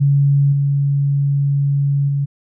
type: tone with level steps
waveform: sine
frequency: 140.8 Hz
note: C#3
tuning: 27 cents sharp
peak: -10 / -13 / -15 dBFS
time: 0-2.26 s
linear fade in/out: 20 ms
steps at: 0.52 / 2.08 s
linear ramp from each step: 10 ms
effects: none